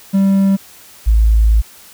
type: tone pair in turn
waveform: triangle / sine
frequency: 195.1 / 54.75 Hz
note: G3 / A1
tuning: -8 / -8 cents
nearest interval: octave + minor seventh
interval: 2200 cents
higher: first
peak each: -7 dBFS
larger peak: neither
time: 0.13-0.57 / 1.06-1.62 s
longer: second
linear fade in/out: 20 ms
effects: white hiss -41 dBFS RMS until 1.93 s